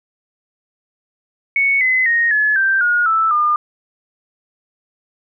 sine tone with pitch steps, 2217 / 2033 / 1864.3 / 1709.5 / 1567.7 / 1437.5 / 1318.2 / 1208.8 Hz, C#7 / B6 / A#6 / G#6 / G6 / F6 / E6 / D6, 0 / +50 / 0 / +50 / 0 / +50 / 0 / +50 cents, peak -12 dBFS, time 1.56-3.56 s, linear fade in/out 2 ms, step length 250 ms, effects none

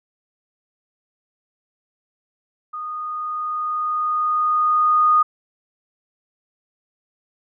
sine tone with level ramp, 1233 Hz, D#6, 16 cents flat, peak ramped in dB -27 to -11 dBFS, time 2.73-5.23 s, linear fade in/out 10 ms, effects none

